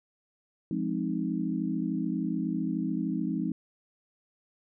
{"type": "chord", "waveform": "sine", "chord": "F minor seventh", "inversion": "none", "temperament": "equal", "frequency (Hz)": [174.61, 207.7, 261.6, 311.1], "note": ["F3", "Ab3", "C4", "Eb4"], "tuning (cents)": [0, 0, 0, 0], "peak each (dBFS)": -33, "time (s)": [0.71, 3.52], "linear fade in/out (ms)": 2, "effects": []}